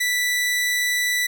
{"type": "tone", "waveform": "sawtooth", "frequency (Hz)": 1973, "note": "B6", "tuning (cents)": -2, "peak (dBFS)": -16, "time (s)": [0, 1.27], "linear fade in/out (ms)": 10, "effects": []}